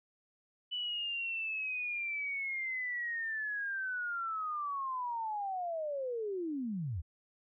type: linear sweep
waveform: sine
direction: down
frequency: 2983 to 69.8 Hz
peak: -34 dBFS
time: 0.71-7.02 s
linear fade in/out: 20 ms
effects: none